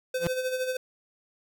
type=tone with tremolo; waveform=square; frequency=512 Hz; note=C5; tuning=38 cents flat; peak=-26 dBFS; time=0.14-0.77 s; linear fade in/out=5 ms; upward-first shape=sine; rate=13 Hz; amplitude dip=55%
type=tone with exponential growth; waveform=sawtooth; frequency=172 Hz; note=F3; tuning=26 cents flat; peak=-19 dBFS; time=0.18-0.27 s; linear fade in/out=0 ms; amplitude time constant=18 ms
effects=none